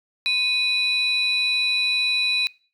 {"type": "tone pair together", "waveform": "sine", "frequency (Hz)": [2489, 3951], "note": ["D#7", "B7"], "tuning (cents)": [0, 0], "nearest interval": "minor sixth", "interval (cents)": 800, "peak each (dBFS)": -20, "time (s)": [0.26, 2.47], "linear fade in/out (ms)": 0, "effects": ["noise-tail reverb RT60 0.4 s tail -23 dB re dry", "tanh soft clip ceiling -14 dBFS"]}